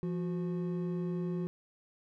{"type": "tone pair together", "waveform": "triangle", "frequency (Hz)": [171.8, 364], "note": ["F3", "F#4"], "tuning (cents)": [-28, -28], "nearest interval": "octave + minor second", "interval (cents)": 1300, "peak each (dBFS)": [-31, -36], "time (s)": [0.03, 1.47], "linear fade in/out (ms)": 0, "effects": []}